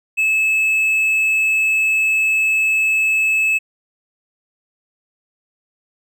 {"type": "tone", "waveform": "triangle", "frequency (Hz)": 2600, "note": "E7", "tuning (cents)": -24, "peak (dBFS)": -12, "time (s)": [0.17, 3.59], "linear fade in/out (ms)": 20, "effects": []}